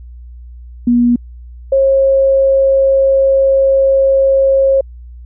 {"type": "tone pair in turn", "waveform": "sine", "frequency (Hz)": [240.8, 540.6], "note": ["B3", "C#5"], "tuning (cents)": [-44, -44], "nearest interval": "octave + major second", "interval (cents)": 1400, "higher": "second", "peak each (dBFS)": -7, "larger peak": "neither", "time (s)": [[0.87, 1.16], [1.72, 4.81]], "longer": "second", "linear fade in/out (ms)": 5, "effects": ["added 60 Hz sine -30 dBFS peak until 5.25 s"]}